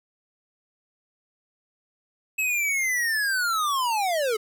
square linear sweep, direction down, 2600 to 415.3 Hz, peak -23 dBFS, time 2.38-4.37 s, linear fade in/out 10 ms, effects none

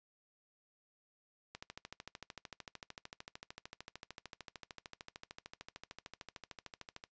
click train, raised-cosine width 0.2 ms, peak -28 dBFS, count 74, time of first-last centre 1.55-7.039 s, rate 13.3 Hz, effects noise-tail reverb RT60 0.1 s tail -20 dB re dry + resampled to 16000 Hz

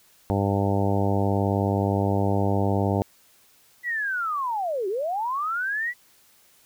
harmonic tone, 99.3 Hz, G2, 23 cents sharp, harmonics 1 / 2 / 3 / 4 / 5 / 6 / 7 / 8 / 9, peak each -24 / -27 / -29 / -30 / -31 / -32 / -32 / -33 / -34 dBFS, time 0.3-3.02 s, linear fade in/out 0 ms
sine linear two-way sweep, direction down then up, 1985 to 363.1 to 1985 Hz, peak -24 dBFS, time 3.83-5.94 s, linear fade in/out 50 ms, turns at 4.88 s
effects white hiss -58 dBFS RMS until 6.65 s

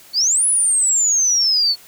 sine exponential two-way sweep, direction up then down, 4365 to 10290 to 4365 Hz, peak -13 dBFS, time 0.13-1.76 s, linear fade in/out 50 ms, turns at 0.46 s, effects white hiss -45 dBFS RMS until 1.87 s

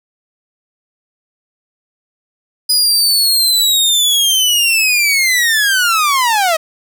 sawtooth linear sweep, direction down, 4978 to 619 Hz, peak -7 dBFS, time 2.69-6.57 s, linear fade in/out 10 ms, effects none

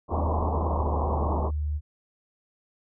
white low-pass noise, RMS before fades -29 dBFS, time 0.08-1.51 s, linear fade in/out 50 ms, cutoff 1100 Hz, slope 96 dB/octave
sine tone with pitch glide, 78.8 to 74.76 Hz, D#2 to D2, +23 to +31 cents, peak -25 dBFS, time 0.1-1.81 s, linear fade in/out 50 ms, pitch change -92 cents, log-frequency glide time 0.59-0.84 s
effects none

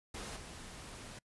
pink noise with level steps, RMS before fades -44 / -49 dBFS, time 0.14-1.19 s, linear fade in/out 5 ms, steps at 0.36 s, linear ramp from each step 10 ms, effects noise-tail reverb RT60 0.1 s tail -26 dB re dry + resampled to 24000 Hz

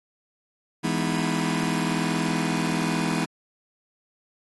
sawtooth chord, E major seventh, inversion none, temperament just, 164.81 / 206 / 247.2 / 309 Hz, E3 / G#3 / B3 / D#4, 0 / -14 / +2 / -12 cents, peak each -23 / -25 / -24 / -26 dBFS, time 0.83-3.26 s, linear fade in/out 20 ms, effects AAC 32 kbps

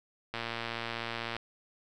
click train, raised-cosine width 0.3 ms, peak -19 dBFS, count 120, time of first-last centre 0.34-1.366 s, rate 116 Hz, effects none

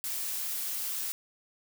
blue noise, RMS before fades -34 dBFS, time 0.04-1.12 s, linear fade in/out 0 ms, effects none

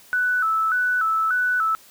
sine tone with vibrato, 1396.9 Hz, F6, in tune, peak -18 dBFS, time 0.13-1.75 s, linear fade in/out 0 ms, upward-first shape square, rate 1.7 Hz, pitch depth 110 cents each way, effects white hiss -50 dBFS RMS until 1.9 s

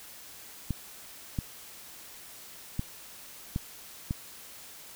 clicks, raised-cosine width 5 ms, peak -17 dBFS, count 5, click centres 0.707 / 1.388 / 2.794 / 3.561 / 4.109 s, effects white hiss -48 dBFS RMS until 4.95 s

